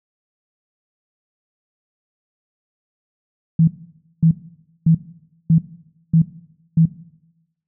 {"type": "tone bursts", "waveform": "sine", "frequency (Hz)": 162.9, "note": "E3", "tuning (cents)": -20, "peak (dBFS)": -9, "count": 6, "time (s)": [3.59, 6.856], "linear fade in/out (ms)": 5, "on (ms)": 86, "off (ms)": 550, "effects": ["noise-tail reverb RT60 0.9 s tail -17 dB re dry"]}